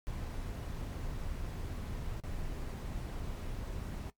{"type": "noise with dropouts", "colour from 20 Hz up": "brown", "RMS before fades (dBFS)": -39, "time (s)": [0.07, 4.1], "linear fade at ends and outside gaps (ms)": 0, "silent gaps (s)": [2.201, 2.237], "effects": ["noise-tail reverb RT60 0.1 s tail -17 dB re dry", "MP3 96 kbps"]}